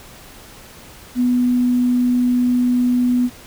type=tone with quantisation; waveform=sine; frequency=246.9 Hz; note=B3; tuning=in tune; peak=-13 dBFS; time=1.15-3.3 s; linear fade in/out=50 ms; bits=7; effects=pink hiss -41 dBFS RMS until 3.46 s